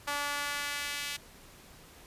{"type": "tone with high-pass filter sweep", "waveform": "sawtooth", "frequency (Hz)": 288.3, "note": "D4", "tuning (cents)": -32, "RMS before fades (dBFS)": -35, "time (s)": [0.07, 1.17], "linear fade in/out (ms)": 10, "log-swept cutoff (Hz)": [1000, 2600], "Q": 1.2, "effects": ["pink hiss -54 dBFS RMS until 2.06 s", "resampled to 32000 Hz"]}